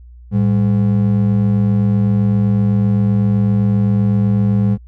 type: ring-modulated tone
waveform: triangle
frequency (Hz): 154.4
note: D#3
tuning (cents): -13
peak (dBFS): -6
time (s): 0.31-4.78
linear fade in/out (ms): 50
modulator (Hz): 43.9
effects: added 60 Hz sine -36 dBFS peak until 4.87 s